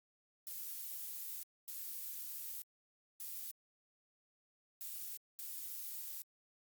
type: noise bursts at uneven times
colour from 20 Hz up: violet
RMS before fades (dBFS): -45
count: 5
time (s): 0.47-1.43 / 1.68-2.62 / 3.2-3.51 / 4.81-5.17 / 5.39-6.22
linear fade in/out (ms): 0
effects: Opus 48 kbps